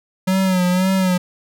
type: tone with vibrato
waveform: square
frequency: 185 Hz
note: F#3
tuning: in tune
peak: -15 dBFS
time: 0.27-1.18 s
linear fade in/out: 10 ms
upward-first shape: sine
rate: 1.9 Hz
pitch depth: 56 cents each way
effects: none